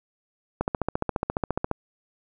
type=click train; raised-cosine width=1 ms; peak=-10 dBFS; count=17; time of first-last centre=0.61-1.713 s; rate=14.5 Hz; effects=none